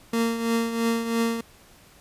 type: tone with tremolo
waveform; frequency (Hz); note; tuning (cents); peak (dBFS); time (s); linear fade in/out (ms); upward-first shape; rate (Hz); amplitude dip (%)
30% pulse; 230; A#3; -23; -17; 0.13-1.41; 5; triangle; 3; 65
effects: pink hiss -53 dBFS RMS until 2 s + resampled to 32000 Hz